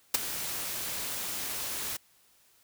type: noise with ADSR envelope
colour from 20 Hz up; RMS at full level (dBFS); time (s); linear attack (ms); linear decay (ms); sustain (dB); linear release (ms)
white; -21; 0.14-1.97; 6; 16; -14; 8
effects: white hiss -64 dBFS RMS until 2.63 s